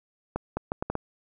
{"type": "accelerating click train", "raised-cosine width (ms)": 1, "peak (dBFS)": -14, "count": 6, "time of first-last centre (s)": [0.36, 0.953], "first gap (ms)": 210, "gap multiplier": 0.71, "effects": []}